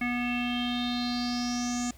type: tone with low-pass filter sweep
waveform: square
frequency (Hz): 243.5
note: B3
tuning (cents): -24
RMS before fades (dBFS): -30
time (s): 0.01-1.91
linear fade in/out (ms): 5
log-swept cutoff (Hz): 2200 to 7100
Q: 7.3
effects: added 60 Hz sine -50 dBFS peak until 1.97 s + pink hiss -56 dBFS RMS until 1.97 s